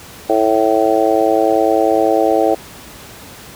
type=harmonic tone; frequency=110 Hz; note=A2; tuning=in tune; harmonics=3 / 4 / 5 / 6 / 7; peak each=-17 / -17 / -17 / -17 / -17 dBFS; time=0.29-2.55 s; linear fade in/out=10 ms; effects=pink hiss -36 dBFS RMS until 3.55 s + high-pass 60 Hz 12 dB/octave